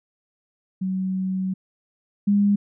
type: tone pair in turn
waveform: sine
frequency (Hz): 188.1 / 202.9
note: F#3 / G#3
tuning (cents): +29 / -40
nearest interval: minor second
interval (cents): 131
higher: second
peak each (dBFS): -22 / -15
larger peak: second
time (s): 0.81-1.54 / 2.27-2.56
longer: first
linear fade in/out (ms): 10
effects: none